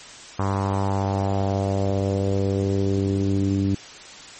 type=tone with low-pass filter sweep; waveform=sawtooth; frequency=98 Hz; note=G2; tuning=in tune; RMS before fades=-22 dBFS; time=0.39-3.75 s; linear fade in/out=5 ms; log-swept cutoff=1100 to 280 Hz; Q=3.1; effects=white hiss -41 dBFS RMS until 4.39 s + MP3 32 kbps